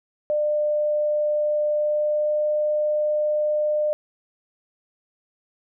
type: tone with pitch glide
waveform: sine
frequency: 599 to 602.5 Hz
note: D5 to D5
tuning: +34 to +44 cents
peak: -19 dBFS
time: 0.3-3.93 s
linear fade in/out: 0 ms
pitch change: +10 cents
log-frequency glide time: 1.74-2.44 s
effects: none